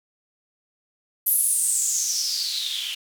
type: noise with band-pass filter sweep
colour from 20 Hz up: blue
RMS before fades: -24 dBFS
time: 1.26-2.95 s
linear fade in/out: 10 ms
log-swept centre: 12000 to 2900 Hz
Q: 6.9
effects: none